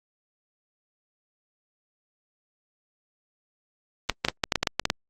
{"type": "clicks", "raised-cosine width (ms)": 0.2, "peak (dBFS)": -4, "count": 11, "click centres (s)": [4.097, 4.249, 4.285, 4.438, 4.522, 4.557, 4.63, 4.672, 4.796, 4.854, 4.901], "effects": ["Opus 24 kbps"]}